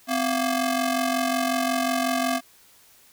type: ring-modulated tone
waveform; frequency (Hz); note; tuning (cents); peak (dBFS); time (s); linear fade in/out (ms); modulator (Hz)
sawtooth; 469.5; A#4; +12; -15; 0.07-2.41; 50; 212
effects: white hiss -55 dBFS RMS until 3.12 s